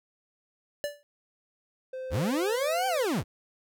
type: tone with exponential decay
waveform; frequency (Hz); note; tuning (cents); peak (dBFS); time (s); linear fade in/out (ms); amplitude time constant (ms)
square; 582; D5; -16; -26; 0.84-1.03; 0; 40
type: tone with pitch glide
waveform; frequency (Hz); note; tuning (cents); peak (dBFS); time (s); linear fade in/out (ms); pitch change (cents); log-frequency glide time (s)
triangle; 518 to 510.6; C5 to C5; -17 to -42; -32; 1.93-3.05; 5; -25; 2.38-2.89
type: linear two-way sweep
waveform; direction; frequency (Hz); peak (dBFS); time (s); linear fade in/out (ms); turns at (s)
40% pulse; up then down; 50.8 to 788 to 50.8; -25; 2.1-3.24; 50; 2.87
effects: none